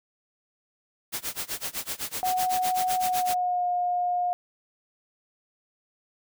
white noise with tremolo, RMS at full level -30 dBFS, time 1.12-3.35 s, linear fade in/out 20 ms, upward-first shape sine, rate 7.9 Hz, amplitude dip 95%
sine tone with pitch glide, 737 to 714 Hz, F#5 to F5, -7 to +38 cents, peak -23 dBFS, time 2.23-4.33 s, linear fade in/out 0 ms, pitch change -55 cents, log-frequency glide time 3-3.67 s
effects none

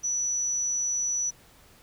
sine tone, 5920 Hz, F#8, in tune, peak -25 dBFS, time 0.03-1.31 s, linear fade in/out 20 ms, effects pink hiss -56 dBFS RMS until 1.82 s

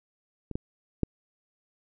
clicks, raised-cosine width 3 ms, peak -23 / -17 / -11 dBFS, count 3, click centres 0.513 / 0.555 / 1.033 s, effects none

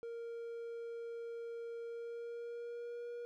triangle tone with pitch glide, 465.5 to 476.9 Hz, A#4 to A#4, -2 to +39 cents, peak -40 dBFS, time 0.03-3.25 s, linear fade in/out 0 ms, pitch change +41 cents, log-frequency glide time 1.84-3.08 s, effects none

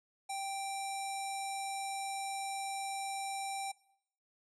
square tone with low-pass filter, 784 Hz, G5, in tune, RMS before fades -39 dBFS, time 0.29-3.72 s, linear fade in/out 10 ms, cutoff 9200 Hz, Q 4.6, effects noise-tail reverb RT60 0.7 s tail -21 dB re dry

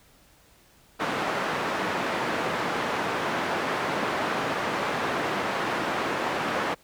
white band-pass noise, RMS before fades -28 dBFS, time 0.99-6.75 s, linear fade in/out 20 ms, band 170 to 1400 Hz, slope 12 dB/octave, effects pink hiss -58 dBFS RMS until 6.83 s

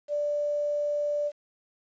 sine tone with quantisation, 587 Hz, D5, 1 cent flat, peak -25 dBFS, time 0.08-1.32 s, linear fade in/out 50 ms, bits 9, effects resampled to 16000 Hz

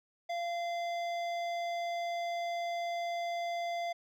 sine tone with hard clipping, 689 Hz, F5, 24 cents flat, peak -35 dBFS, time 0.29-3.93 s, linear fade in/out 10 ms, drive 13 dB, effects none

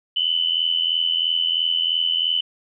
sine tone pair together, 2960 / 3043 Hz, F#7 / F#7, 0 / +48 cents, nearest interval unison, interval 48 cents, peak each -21 dBFS, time 0.16-2.41 s, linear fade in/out 5 ms, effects none

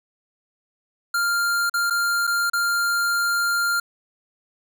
square tone with dropouts, 1396.9 Hz, F6, in tune, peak -20 dBFS, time 1.14-3.8 s, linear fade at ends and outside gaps 5 ms, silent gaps 1.697-1.739 / 1.9-1.906 / 2.27-2.274 / 2.499-2.533 s, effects none

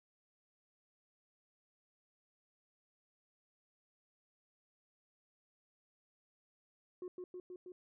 sine tone with echo, 362.2 Hz, F#4, 37 cents flat, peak -39 dBFS, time 7.02-7.08 s, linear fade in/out 2 ms, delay 160 ms, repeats 4, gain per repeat -2 dB, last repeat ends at 7.72 s, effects tanh soft clip ceiling -40 dBFS

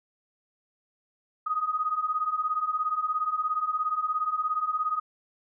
sine beating tone pair, 1238 / 1255 Hz, D#6 / D#6, -9 / +15 cents, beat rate 17 Hz, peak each -30 / -27 dBFS, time 1.46-5 s, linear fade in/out 10 ms, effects none

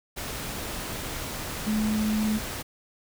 sine tone in noise, 214.9 Hz, A3, 41 cents flat, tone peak -23 dBFS, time 1.66-2.39 s, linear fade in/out 20 ms, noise pink, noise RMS -34 dBFS, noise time 0.16-2.63 s, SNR +8 dB, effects none

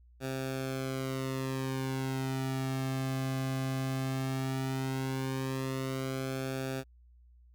sawtooth tone with flanger, 132.5 Hz, C3, 22 cents sharp, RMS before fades -34 dBFS, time 0.2-6.84 s, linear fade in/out 50 ms, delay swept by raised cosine 0.97 to 2.17 ms, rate 0.15 Hz, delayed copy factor -0.95, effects added 60 Hz sine -56 dBFS peak until 7.54 s

